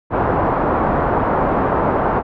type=low-pass noise; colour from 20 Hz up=white; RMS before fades=-17 dBFS; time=0.1-2.23 s; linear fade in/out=50 ms; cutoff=1100 Hz; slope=24 dB/octave; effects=none